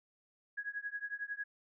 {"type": "tone with tremolo", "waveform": "sine", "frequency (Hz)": 1661.2, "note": "G#6", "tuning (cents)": 0, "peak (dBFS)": -34, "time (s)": [0.57, 1.44], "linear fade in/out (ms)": 10, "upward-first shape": "triangle", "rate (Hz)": 11, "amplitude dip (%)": 100, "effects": []}